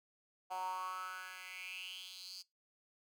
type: tone with high-pass filter sweep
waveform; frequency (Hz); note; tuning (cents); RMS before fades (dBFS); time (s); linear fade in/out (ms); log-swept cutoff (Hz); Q
10% pulse; 185; F#3; 0; -45; 0.5-2.43; 20; 790 to 4900; 6.6
effects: noise-tail reverb RT60 0.2 s tail -22 dB re dry